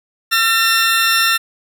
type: tone pair together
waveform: 20% pulse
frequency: 1356.2 / 1809 Hz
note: E6 / A6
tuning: +49 / +48 cents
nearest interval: perfect fourth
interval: 499 cents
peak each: -10 dBFS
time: 0.31-1.38 s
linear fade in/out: 20 ms
effects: none